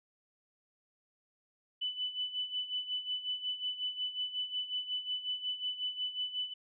sine tone with tremolo, 2993 Hz, F#7, 19 cents sharp, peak -31 dBFS, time 1.81-6.54 s, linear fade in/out 10 ms, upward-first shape sine, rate 5.5 Hz, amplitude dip 75%, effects none

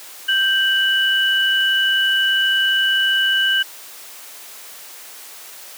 sine tone pair together, 1568 / 2957 Hz, G6 / F#7, 0 / -2 cents, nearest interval major seventh, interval 1098 cents, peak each -17 dBFS, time 0.28-3.63 s, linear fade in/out 10 ms, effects white hiss -38 dBFS RMS until 5.77 s + high-pass 400 Hz 12 dB/octave

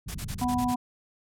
white low-pass noise, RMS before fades -36 dBFS, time 0.06-0.73 s, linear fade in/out 10 ms, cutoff 170 Hz, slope 24 dB/octave
white noise bursts, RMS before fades -38 dBFS, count 7, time 0.08-0.748 s, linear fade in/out 10 ms, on 68 ms, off 32 ms
harmonic tone, 246.9 Hz, B3, in tune, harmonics 1 / 3 / 4, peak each -26 / -30 / -32 dBFS, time 0.41-0.76 s, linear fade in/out 10 ms
effects low-pass 12000 Hz 12 dB/octave

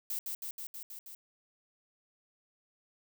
violet noise with echo, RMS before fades -36 dBFS, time 0.1-0.19 s, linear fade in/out 2 ms, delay 160 ms, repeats 6, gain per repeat -2 dB, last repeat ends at 1.15 s, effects none

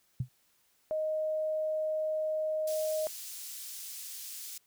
sine tone with exponential decay, 126.2 Hz, B2, 38 cents sharp, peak -25 dBFS, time 0.2-0.29 s, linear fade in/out 5 ms, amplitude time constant 19 ms
sine tone, 623 Hz, D#5, 2 cents sharp, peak -29 dBFS, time 0.91-3.07 s, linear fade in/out 0 ms
pink high-pass noise, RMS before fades -43 dBFS, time 2.67-4.58 s, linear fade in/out 5 ms, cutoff 5700 Hz, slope 12 dB/octave
effects white hiss -70 dBFS RMS until 4.66 s

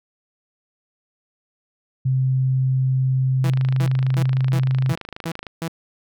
sine tone, 130.81 Hz, C3, in tune, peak -16 dBFS, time 2.05-4.93 s, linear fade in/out 10 ms
sawtooth tone bursts, 164.81 Hz, E3, in tune, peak -20 dBFS, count 7, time 3.44-5.681 s, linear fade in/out 2 ms, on 63 ms, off 300 ms
click train, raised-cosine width 0.3 ms, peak -17 dBFS, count 54, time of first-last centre 3.46-5.468 s, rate 26.4 Hz
effects none

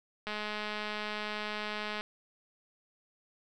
click train, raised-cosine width 0.3 ms, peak -21 dBFS, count 368, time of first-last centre 0.27-2.009 s, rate 211 Hz, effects none

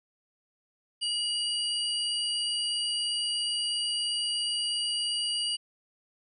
sine tone cluster, 2906 / 4723 / 8940 Hz, F#7 / D8 / C#9, -32 / +9 / +14 cents, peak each -29 / -33 / -37 dBFS, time 1.01-5.57 s, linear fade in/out 20 ms, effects none

